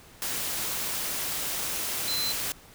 sine tone in noise, 4066 Hz, B7, 50 cents sharp, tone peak -28 dBFS, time 2.08-2.32 s, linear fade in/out 0 ms, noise white, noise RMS -31 dBFS, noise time 0.22-2.52 s, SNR 0 dB, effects pink hiss -52 dBFS RMS until 2.74 s

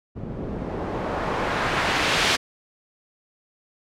white noise with low-pass filter sweep, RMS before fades -25 dBFS, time 0.15-2.37 s, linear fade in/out 20 ms, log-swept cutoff 240 to 4100 Hz, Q 0.81, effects none

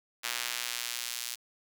sawtooth tone with high-pass filter sweep, 120.4 Hz, B2, 44 cents flat, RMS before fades -36 dBFS, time 0.23-1.36 s, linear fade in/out 20 ms, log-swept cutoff 2000 to 4300 Hz, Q 0.72, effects none

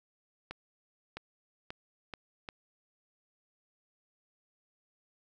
accelerating click train, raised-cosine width 0.3 ms, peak -24 dBFS, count 5, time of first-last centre 0.51-2.488 s, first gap 660 ms, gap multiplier 0.81, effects none

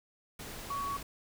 sine tone in noise, 1123 Hz, C#6, 22 cents sharp, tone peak -33 dBFS, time 0.7-0.97 s, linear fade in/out 5 ms, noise pink, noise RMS -44 dBFS, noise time 0.39-1.03 s, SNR +8 dB, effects none

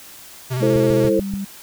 square tone with vibrato, 127.5 Hz, C3, 44 cents flat, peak -21 dBFS, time 0.5-1.1 s, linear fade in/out 20 ms, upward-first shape square, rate 15 Hz, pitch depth 40 cents each way
sine tone with pitch glide, 212.4 to 197.03 Hz, G#3 to G3, +39 to +9 cents, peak -23 dBFS, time 0.6-1.45 s, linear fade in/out 10 ms, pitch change -130 cents, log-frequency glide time 0.88-1.19 s
sine chord, A minor, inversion second, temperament just, 330 / 440 / 528 Hz, E4 / A4 / C5, +2 / 0 / +16 cents, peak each -19 dBFS, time 0.62-1.2 s, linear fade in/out 5 ms
click train, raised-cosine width 5 ms, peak -16 dBFS, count 5, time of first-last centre 0.76-1.338 s, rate 6.92 Hz
effects white hiss -41 dBFS RMS until 1.62 s

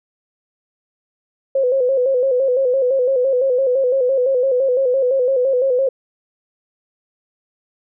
sine tone with vibrato, 518 Hz, C5, 17 cents flat, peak -13 dBFS, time 1.55-5.89 s, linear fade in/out 5 ms, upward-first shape square, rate 5.9 Hz, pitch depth 69 cents each way, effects none

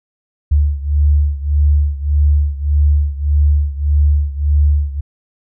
sine beating tone pair, 72.6 / 74.3 Hz, D2 / D2, -19 / +21 cents, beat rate 1.7 Hz, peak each -12 / -15 dBFS, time 0.51-5.01 s, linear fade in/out 10 ms, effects none

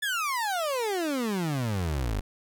30% pulse exponential sweep, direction down, 1760 to 46.75 Hz, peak -24 dBFS, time 0.02-2.21 s, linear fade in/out 10 ms, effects none

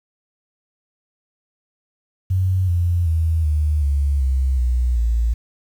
sine tone with pitch steps, 93.1 / 86.87 / 81.05 / 75.62 / 70.56 / 65.83 / 61.42 / 57.31 Hz, F#2 / F2 / E2 / D#2 / C#2 / C2 / B1 / A#1, +11 / -9 / -29 / -49 / +31 / +11 / -9 / -29 cents, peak -15 dBFS, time 2.3-5.34 s, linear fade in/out 10 ms, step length 380 ms, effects 8-bit

